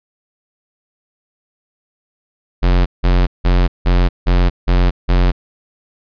square tone bursts, 44.67 Hz, F1, 40 cents sharp, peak -10 dBFS, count 7, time 2.62-5.32 s, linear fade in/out 20 ms, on 240 ms, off 170 ms, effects resampled to 11025 Hz

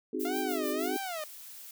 sine chord, Ab dominant seventh, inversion first, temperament equal with one note detuned, 261.6 / 311.1 / 370 / 417 Hz, C4 / Eb4 / Gb4 / Ab4, 0 / 0 / 0 / +7 cents, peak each -36 dBFS, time 0.13-0.97 s, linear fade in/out 5 ms
violet noise with tremolo, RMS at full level -39 dBFS, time 0.19-1 s, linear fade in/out 20 ms, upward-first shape sine, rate 6.6 Hz, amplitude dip 75%
sawtooth tone with vibrato, 684 Hz, F5, 36 cents flat, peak -31 dBFS, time 0.25-1.24 s, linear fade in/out 2 ms, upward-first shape sine, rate 1.7 Hz, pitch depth 240 cents each way
blue noise, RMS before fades -47 dBFS, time 0.83-1.71 s, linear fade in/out 2 ms
effects none

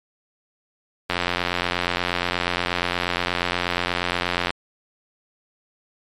click train, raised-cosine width 0.3 ms, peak -5 dBFS, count 302, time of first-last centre 1.1-4.505 s, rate 88.4 Hz, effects MP3 96 kbps

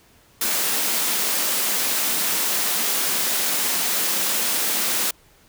white high-pass noise, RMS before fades -22 dBFS, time 0.41-5.11 s, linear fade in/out 5 ms, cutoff 170 Hz, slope 96 dB/octave, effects pink hiss -55 dBFS RMS until 5.48 s

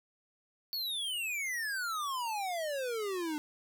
square exponential sweep, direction down, 4500 to 293.7 Hz, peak -34 dBFS, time 0.73-3.38 s, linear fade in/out 0 ms, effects none

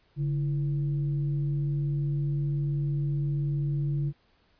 sine tone with frequency modulation, 144.1 Hz, D3, 33 cents flat, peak -25 dBFS, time 0.16-4.13 s, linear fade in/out 50 ms, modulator 187 Hz, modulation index 0.34, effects pink hiss -66 dBFS RMS until 4.59 s + resampled to 11025 Hz

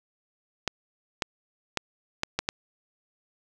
clicks, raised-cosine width 0.2 ms, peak -8 dBFS, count 6, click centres 0.677 / 1.222 / 1.773 / 2.234 / 2.39 / 2.489 s, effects none

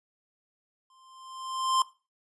square tone with exponential growth, 1046.5 Hz, C6, in tune, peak -21 dBFS, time 0.9-1.82 s, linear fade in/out 2 ms, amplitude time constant 200 ms, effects noise-tail reverb RT60 0.3 s tail -18 dB re dry + resampled to 24000 Hz

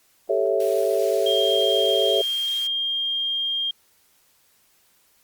sine chord, A dominant seventh, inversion third, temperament equal, 392 / 440 / 554.4 / 659.3 Hz, G4 / A4 / C#5 / E5, 0 / 0 / 0 / 0 cents, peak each -24 dBFS, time 0.29-2.22 s, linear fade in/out 10 ms
pink high-pass noise, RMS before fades -40 dBFS, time 0.6-2.67 s, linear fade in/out 2 ms, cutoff 2900 Hz, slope 12 dB/octave
sine tone, 3211 Hz, G7, 41 cents sharp, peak -22 dBFS, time 1.26-3.71 s, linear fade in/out 5 ms
effects white hiss -61 dBFS RMS until 5.23 s + Opus 48 kbps

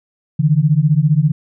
sine beating tone pair, 144 / 159 Hz, D3 / D#3, -34 / +38 cents, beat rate 15 Hz, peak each -13 dBFS, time 0.39-1.32 s, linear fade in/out 10 ms, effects none

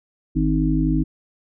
harmonic tone, 52 Hz, G#1, 3 cents sharp, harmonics 1 / 3 / 5 / 6, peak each -22 / -22 / -22 / -22 dBFS, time 0.35-1.04 s, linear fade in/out 20 ms, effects none

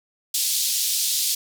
pink band-pass noise, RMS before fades -23 dBFS, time 0.34-1.35 s, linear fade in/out 5 ms, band 3800 to 16000 Hz, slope 24 dB/octave, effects none

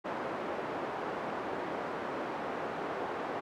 pink band-pass noise, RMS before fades -37 dBFS, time 0.04-3.41 s, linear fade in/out 20 ms, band 350 to 1200 Hz, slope 12 dB/octave, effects none

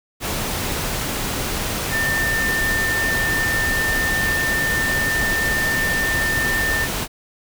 sine tone in noise, 1797 Hz, A6, 36 cents sharp, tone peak -19 dBFS, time 1.9-6.88 s, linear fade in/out 50 ms, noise pink, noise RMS -24 dBFS, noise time 0.2-7.08 s, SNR +2 dB, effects none

